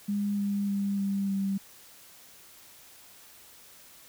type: tone with pitch steps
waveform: sine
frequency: 203.5 / 201.5 / 199.54 / 197.59 / 195.66 Hz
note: G#3 / G3 / G3 / G3 / G3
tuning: -35 / +48 / +31 / +14 / -3 cents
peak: -26 dBFS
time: 0.08-1.58 s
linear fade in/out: 10 ms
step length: 300 ms
effects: white hiss -53 dBFS RMS until 4.08 s